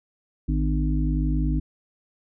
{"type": "harmonic tone with a mistuned harmonic", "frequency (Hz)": 50.7, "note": "G#1", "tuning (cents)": -41, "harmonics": [1, 3, 5, 6], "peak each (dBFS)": [-22, -27, -29, -30], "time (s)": [0.48, 1.6], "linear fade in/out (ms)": 10, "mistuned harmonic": 1, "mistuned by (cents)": 140, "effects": []}